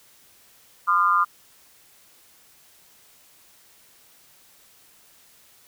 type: tone with amplitude modulation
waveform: sine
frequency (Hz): 1209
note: D6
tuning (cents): +50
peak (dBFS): -12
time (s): 0.87-1.25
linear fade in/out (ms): 20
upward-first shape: sine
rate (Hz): 184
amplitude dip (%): 95
effects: white hiss -55 dBFS RMS until 5.67 s